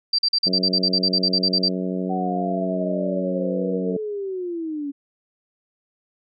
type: tone bursts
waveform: sine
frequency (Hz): 4699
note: D8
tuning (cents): 0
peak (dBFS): -16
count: 16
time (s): 0.13-1.686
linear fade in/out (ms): 5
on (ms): 56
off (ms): 44
type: harmonic tone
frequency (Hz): 92.5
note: F#2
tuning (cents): 0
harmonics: 2 / 3 / 4 / 5 / 6 / 7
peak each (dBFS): -25 / -29 / -31 / -33 / -35 / -36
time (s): 0.46-3.97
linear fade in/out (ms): 5
type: linear sweep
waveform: sine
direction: down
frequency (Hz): 755 to 277.1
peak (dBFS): -25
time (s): 2.09-4.92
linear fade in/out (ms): 20
effects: none